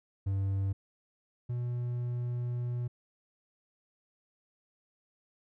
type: tone pair in turn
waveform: triangle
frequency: 97.5 / 121.68 Hz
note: G2 / B2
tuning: -9 / -25 cents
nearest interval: major third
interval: 384 cents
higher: second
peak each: -26 / -29 dBFS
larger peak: first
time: 0.26-0.73 / 1.49-2.88 s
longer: second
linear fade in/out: 10 ms
effects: none

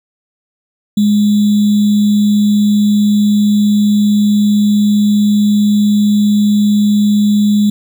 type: tone with sample-and-hold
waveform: sine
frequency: 207.7 Hz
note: G#3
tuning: in tune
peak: -7 dBFS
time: 0.97-7.7 s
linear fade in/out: 5 ms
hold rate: 3675 Hz
effects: none

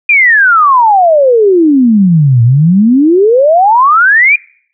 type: exponential two-way sweep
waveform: sine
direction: down then up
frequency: 2459 to 113.7 to 2459 Hz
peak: -3 dBFS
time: 0.09-4.36 s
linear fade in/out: 5 ms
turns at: 2.43 s
effects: noise-tail reverb RT60 0.6 s tail -25 dB re dry

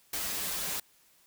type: noise with comb filter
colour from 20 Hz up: white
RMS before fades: -34 dBFS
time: 0.13-0.8 s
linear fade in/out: 5 ms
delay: 8.1 ms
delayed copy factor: -0.75
effects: white hiss -64 dBFS RMS until 1.26 s

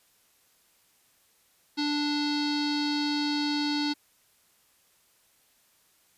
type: tone with low-pass filter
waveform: square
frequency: 293.7 Hz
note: D4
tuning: in tune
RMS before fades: -28 dBFS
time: 1.77-3.94 s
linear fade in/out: 20 ms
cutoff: 4400 Hz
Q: 7.3
effects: white hiss -65 dBFS RMS until 6.17 s + resampled to 32000 Hz

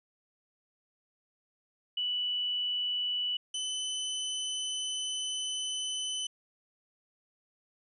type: tone pair in turn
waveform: sine / sawtooth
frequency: 2960 / 3024 Hz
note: F#7 / F#7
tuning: 0 / +37 cents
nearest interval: unison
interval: 37 cents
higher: second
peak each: -29 / -29 dBFS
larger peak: neither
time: 1.97-3.37 / 3.54-6.27 s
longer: second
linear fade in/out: 5 ms
effects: resampled to 24000 Hz

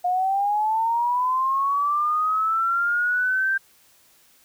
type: linear sweep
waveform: sine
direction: up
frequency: 710 to 1579 Hz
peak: -19 dBFS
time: 0.04-3.58 s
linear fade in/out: 10 ms
effects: white hiss -57 dBFS RMS until 4.44 s

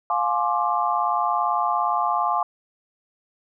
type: chord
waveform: sine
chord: D half-diminished seventh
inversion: first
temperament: just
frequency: 704.8 / 845.8 / 1057.2 / 1174.7 Hz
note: F5 / Ab5 / C6 / D6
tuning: +16 / +31 / +18 / 0 cents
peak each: -25 dBFS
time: 0.1-2.43 s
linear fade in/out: 2 ms
effects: none

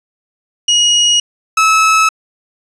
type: tone pair in turn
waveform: 30% pulse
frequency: 2892 / 1298.3 Hz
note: F#7 / E6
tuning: -40 / -27 cents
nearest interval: octave + major second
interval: 1387 cents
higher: first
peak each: -5 dBFS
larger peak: neither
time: 0.68-1.2 / 1.57-2.09 s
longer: neither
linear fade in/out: 5 ms
effects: resampled to 22050 Hz + 7-bit

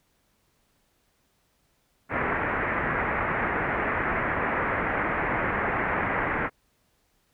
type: low-pass noise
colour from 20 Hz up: white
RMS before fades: -27 dBFS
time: 2.09-6.5 s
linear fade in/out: 50 ms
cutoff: 2100 Hz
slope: 48 dB/octave
effects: pink hiss -69 dBFS RMS until 7.33 s

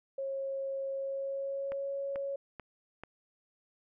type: tone with pitch glide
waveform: sine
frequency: 543 to 554.1 Hz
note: C#5 to C#5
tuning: -36 to -1 cents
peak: -33 dBFS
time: 0.18-2.36 s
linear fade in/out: 5 ms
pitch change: +35 cents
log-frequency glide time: 0.91-1.91 s
type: click train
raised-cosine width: 0.5 ms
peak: -28 dBFS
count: 4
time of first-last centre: 1.72-3.036 s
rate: 2.28 Hz
effects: none

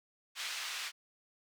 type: band-pass noise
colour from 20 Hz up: white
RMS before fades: -40 dBFS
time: 0.35-0.92 s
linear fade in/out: 50 ms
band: 1400 to 4200 Hz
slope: 12 dB/octave
effects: none

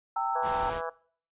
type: chord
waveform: sine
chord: E diminished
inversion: first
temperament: equal with one note detuned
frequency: 784 / 913.1 / 1318.5 Hz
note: G5 / Bb5 / E6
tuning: 0 / -36 / 0 cents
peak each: -31 / -30 / -32 dBFS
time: 0.16-0.7 s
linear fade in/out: 5 ms
type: harmonic tone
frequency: 164.81 Hz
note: E3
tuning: in tune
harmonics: 3 / 4 / 5 / 6 / 7 / 8 / 9 / 10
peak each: -35 / -37 / -40 / -40 / -40 / -43 / -44 / -46 dBFS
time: 0.35-0.9 s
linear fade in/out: 10 ms
type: noise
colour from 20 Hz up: pink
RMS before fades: -39 dBFS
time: 0.42-0.82 s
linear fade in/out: 50 ms
effects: noise-tail reverb RT60 0.5 s tail -21 dB re dry + resampled to 8000 Hz

